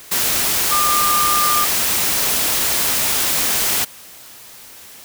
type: tone in noise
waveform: sine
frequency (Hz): 1200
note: D6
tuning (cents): +37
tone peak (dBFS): -16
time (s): 0.71-1.65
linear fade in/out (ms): 10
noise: white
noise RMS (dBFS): -18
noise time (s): 0.11-3.85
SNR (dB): -1
effects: white hiss -40 dBFS RMS until 5.04 s